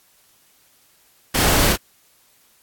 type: noise with echo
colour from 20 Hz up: pink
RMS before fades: -18 dBFS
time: 1.34-1.73 s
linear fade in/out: 10 ms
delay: 33 ms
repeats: 1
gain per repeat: -3 dB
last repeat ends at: 1.763 s
effects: white hiss -57 dBFS RMS until 2.62 s + AAC 64 kbps